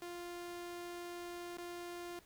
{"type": "tone with dropouts", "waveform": "sawtooth", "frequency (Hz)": 349.2, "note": "F4", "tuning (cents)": 0, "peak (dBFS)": -40, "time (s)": [0.02, 2.19], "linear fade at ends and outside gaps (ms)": 1, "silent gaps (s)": [1.571, 1.584], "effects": ["pink hiss -65 dBFS RMS until 2.25 s"]}